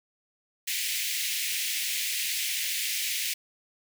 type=high-pass noise; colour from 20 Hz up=pink; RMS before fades=-30 dBFS; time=0.67-3.34 s; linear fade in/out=10 ms; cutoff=2000 Hz; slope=48 dB/octave; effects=none